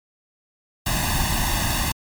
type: noise with comb filter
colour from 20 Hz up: pink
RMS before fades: -22 dBFS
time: 0.86-1.92 s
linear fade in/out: 5 ms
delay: 1.1 ms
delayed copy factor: +0.95
effects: MP3 96 kbps